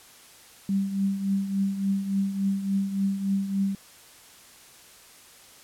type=tone with tremolo; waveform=sine; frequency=196 Hz; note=G3; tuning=in tune; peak=-20 dBFS; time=0.69-3.75 s; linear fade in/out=2 ms; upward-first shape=triangle; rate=3.5 Hz; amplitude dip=70%; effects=white hiss -51 dBFS RMS until 5.63 s + low-pass 12000 Hz 12 dB/octave